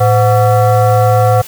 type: tone with frequency modulation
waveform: sine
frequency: 110 Hz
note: A2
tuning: in tune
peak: -6 dBFS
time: 0-1.42 s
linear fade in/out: 10 ms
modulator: 622 Hz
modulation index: 1.2
effects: white hiss -31 dBFS RMS until 1.47 s